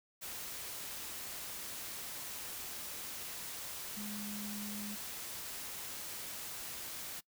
sine tone in noise, 207.7 Hz, G#3, in tune, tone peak -42 dBFS, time 3.96-4.96 s, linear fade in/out 20 ms, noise white, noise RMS -44 dBFS, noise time 0.21-7.21 s, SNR -1 dB, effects noise-tail reverb RT60 0.1 s tail -23 dB re dry

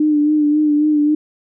sine tone with vibrato, 299.8 Hz, D4, 36 cents sharp, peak -11 dBFS, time 0-1.15 s, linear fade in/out 5 ms, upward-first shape sine, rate 3.7 Hz, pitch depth 33 cents each way, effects none

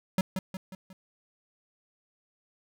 square tone with echo, 188.4 Hz, F#3, 32 cents sharp, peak -23 dBFS, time 0.18-0.21 s, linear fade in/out 2 ms, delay 180 ms, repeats 4, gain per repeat -6 dB, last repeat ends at 0.93 s, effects none

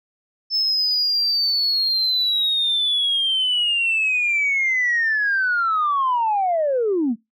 sine linear sweep, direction down, 5274 to 207.7 Hz, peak -16 dBFS, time 0.5-7.16 s, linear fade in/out 50 ms, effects noise-tail reverb RT60 0.2 s tail -24 dB re dry + tanh soft clip ceiling -13 dBFS

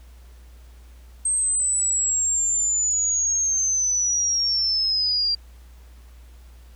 sine linear sweep, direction down, 8390 to 4728 Hz, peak -19 dBFS, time 1.25-5.35 s, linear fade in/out 5 ms, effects added 60 Hz sine -43 dBFS peak until 6.75 s + pink hiss -57 dBFS RMS until 6.75 s

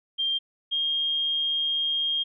sine tone pair in turn, 3187 / 3228 Hz, G7 / G#7, +28 / -50 cents, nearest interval unison, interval 22 cents, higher second, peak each -23 dBFS, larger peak neither, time 0.18-0.39 / 0.71-2.24 s, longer second, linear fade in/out 20 ms, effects none

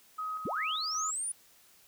sine tone with tremolo, 1263 Hz, D#6, 26 cents sharp, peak -33 dBFS, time 0.18-1.11 s, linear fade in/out 10 ms, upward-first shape square, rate 2.6 Hz, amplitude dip 40%
sine linear sweep, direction up, 110 to 9860 Hz, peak -32 dBFS, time 0.45-1.32 s, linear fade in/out 5 ms
effects white hiss -61 dBFS RMS until 1.87 s

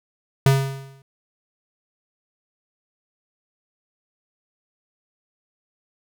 square tone with exponential decay, 135.9 Hz, C#3, 34 cents flat, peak -11 dBFS, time 0.46-1.02 s, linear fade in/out 2 ms, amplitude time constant 120 ms, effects none

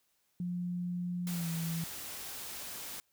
sine tone with pitch glide, 177.1 to 165.24 Hz, F3 to E3, +24 to +4 cents, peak -33 dBFS, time 0.4-1.84 s, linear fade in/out 2 ms, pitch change -120 cents, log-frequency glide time 1.28-1.5 s
white noise, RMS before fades -43 dBFS, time 1.27-3 s, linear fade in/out 0 ms
effects white hiss -75 dBFS RMS until 3.12 s

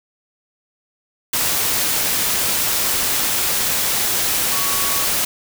sine tone in noise, 1122 Hz, C#6, 21 cents sharp, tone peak -28 dBFS, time 4.52-5.05 s, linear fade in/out 5 ms, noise white, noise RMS -19 dBFS, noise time 1.33-5.25 s, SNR -12 dB, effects none

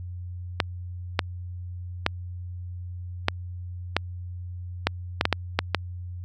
clicks, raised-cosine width 0.3 ms, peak -3 dBFS, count 11, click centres 0.602 / 1.192 / 2.064 / 3.284 / 3.966 / 4.87 / 5.211 / 5.254 / 5.327 / 5.59 / 5.747 s, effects added 89 Hz sine -33 dBFS peak until 6.24 s

